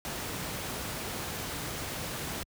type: noise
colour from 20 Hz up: pink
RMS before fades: -36 dBFS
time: 0.05-2.43 s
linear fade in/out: 0 ms
effects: high-pass 60 Hz 12 dB/octave